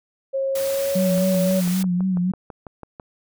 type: tone with pitch glide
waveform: sine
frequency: 540 to 563.6 Hz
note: C#5 to C#5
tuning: -45 to +29 cents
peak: -20 dBFS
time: 0.33-1.61 s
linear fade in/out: 20 ms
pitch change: +74 cents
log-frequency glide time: 0.51-1.19 s
type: noise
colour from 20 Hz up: white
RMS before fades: -32 dBFS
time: 0.55-1.83 s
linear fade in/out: 5 ms
type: tone with vibrato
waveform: sine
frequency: 183 Hz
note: F#3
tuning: 19 cents flat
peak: -18 dBFS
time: 0.95-2.32 s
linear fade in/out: 10 ms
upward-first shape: sine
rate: 3.8 Hz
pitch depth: 62 cents each way
type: click train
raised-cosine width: 1 ms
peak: -22 dBFS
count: 12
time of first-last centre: 1.18-2.998 s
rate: 6.05 Hz
effects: none